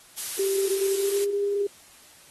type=noise; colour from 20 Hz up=blue; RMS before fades=-30 dBFS; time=0.17-1.25 s; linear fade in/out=10 ms
type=tone with pitch glide; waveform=sine; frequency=390 to 403.8 Hz; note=G4 to G#4; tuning=-9 to -49 cents; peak=-22 dBFS; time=0.39-1.67 s; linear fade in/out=5 ms; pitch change=+60 cents; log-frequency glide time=0.89-1.26 s
effects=white hiss -52 dBFS RMS until 2.3 s + AAC 32 kbps